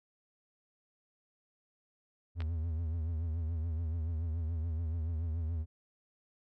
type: tone with vibrato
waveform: triangle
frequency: 81.6 Hz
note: E2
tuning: 17 cents flat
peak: -30 dBFS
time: 2.35-5.66 s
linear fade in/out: 50 ms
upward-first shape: triangle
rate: 7 Hz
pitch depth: 110 cents each way
type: clicks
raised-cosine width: 0.3 ms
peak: -27 / -32 dBFS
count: 2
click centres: 2.405 / 2.42 s
effects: none